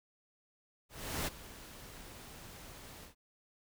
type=noise with ADSR envelope; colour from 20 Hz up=pink; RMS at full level=-35 dBFS; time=0.89-3.15 s; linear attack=380 ms; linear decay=22 ms; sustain=-16 dB; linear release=120 ms; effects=none